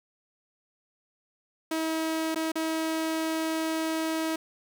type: tone with dropouts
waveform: sawtooth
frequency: 320.7 Hz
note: E4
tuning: 48 cents flat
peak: -23 dBFS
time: 1.71-4.36 s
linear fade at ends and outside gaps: 5 ms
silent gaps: 2.347-2.358 / 2.519-2.555 s
effects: 9-bit